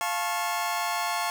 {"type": "chord", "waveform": "sawtooth", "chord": "F augmented", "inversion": "none", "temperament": "just", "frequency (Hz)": [698.5, 873.1, 1091.3], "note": ["F5", "A5", "C#6"], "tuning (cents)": [0, -14, -27], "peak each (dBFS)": -27, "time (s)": [0.01, 1.3], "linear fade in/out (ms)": 0, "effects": []}